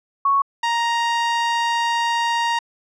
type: tone pair in turn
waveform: sine / sawtooth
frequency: 1108.7 / 934.8 Hz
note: C#6 / A#5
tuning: 0 / +5 cents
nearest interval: minor third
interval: 295 cents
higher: first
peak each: -14 dBFS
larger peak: neither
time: 0.25-0.42 / 0.63-2.59 s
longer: second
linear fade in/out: 5 ms
effects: low-pass 5000 Hz 12 dB/octave